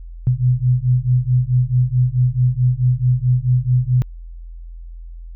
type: beating tone pair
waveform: sine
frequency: 123.2 / 127.8 Hz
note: B2 / C3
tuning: -4 / -40 cents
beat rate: 4.6 Hz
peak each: -16 dBFS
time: 0.27-4.02 s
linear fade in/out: 0 ms
effects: added 42 Hz sine -31 dBFS peak until 5.35 s